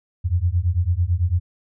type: beating tone pair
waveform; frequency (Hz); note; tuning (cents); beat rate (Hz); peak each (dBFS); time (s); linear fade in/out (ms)
sine; 83.6 / 92.6; E2 / F#2; +25 / +2; 9; -20; 0.24-1.4; 20
effects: none